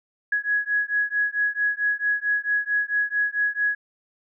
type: beating tone pair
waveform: sine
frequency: 1670 / 1674.5 Hz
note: G#6 / G#6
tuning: +9 / +14 cents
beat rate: 4.5 Hz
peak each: -24 dBFS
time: 0.32-3.75 s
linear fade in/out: 5 ms
effects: none